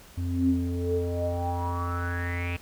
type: tone with low-pass filter sweep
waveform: square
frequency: 87.31 Hz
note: F2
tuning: in tune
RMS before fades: -28 dBFS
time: 0.17-2.57 s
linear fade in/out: 10 ms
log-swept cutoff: 190 to 2600 Hz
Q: 9.6
effects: pink hiss -51 dBFS RMS until 2.61 s